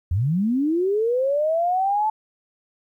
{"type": "linear sweep", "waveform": "sine", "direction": "up", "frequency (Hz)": [77.78, 877], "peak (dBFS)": -18, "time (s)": [0.11, 2.1], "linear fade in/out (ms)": 5, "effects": ["10-bit"]}